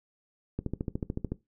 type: click train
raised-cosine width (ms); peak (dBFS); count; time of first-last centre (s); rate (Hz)
3; -18; 11; 0.59-1.32; 13.7
effects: noise-tail reverb RT60 0.2 s tail -18 dB re dry